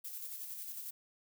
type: noise with tremolo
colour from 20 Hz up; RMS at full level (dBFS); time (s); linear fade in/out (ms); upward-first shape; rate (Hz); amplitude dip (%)
violet; -43; 0.04-0.91; 10; square; 11; 35
effects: none